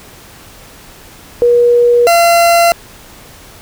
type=tone pair in turn; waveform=sine / 40% pulse; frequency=480 / 683.1 Hz; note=B4 / F5; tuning=-49 / -38 cents; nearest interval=tritone; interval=611 cents; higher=second; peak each=-5 dBFS; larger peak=neither; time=1.42-2.07 / 2.07-2.72 s; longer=neither; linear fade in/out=0 ms; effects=pink hiss -37 dBFS RMS until 3.61 s